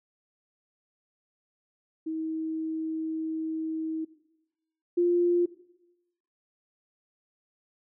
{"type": "tone pair in turn", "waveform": "sine", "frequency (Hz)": [318.9, 349.5], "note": ["D#4", "F4"], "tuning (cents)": [43, 1], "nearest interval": "major second", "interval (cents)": 158, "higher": "second", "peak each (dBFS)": [-29, -20], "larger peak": "second", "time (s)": [[2.06, 4.05], [4.97, 5.46]], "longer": "first", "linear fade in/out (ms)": 10, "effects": ["noise-tail reverb RT60 0.9 s tail -17 dB re dry"]}